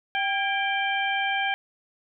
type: harmonic tone with a mistuned harmonic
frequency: 784 Hz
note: G5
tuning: in tune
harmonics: 1 / 2 / 3 / 4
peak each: -27 / -28 / -29 / -32 dBFS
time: 0.15-1.54 s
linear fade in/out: 0 ms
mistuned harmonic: 2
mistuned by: +58 cents
effects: none